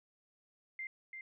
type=tone with echo; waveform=sine; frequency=2093 Hz; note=C7; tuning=in tune; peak=-39 dBFS; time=0.79-0.87 s; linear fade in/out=2 ms; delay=340 ms; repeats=1; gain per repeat=-5 dB; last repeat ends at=1.21 s; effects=none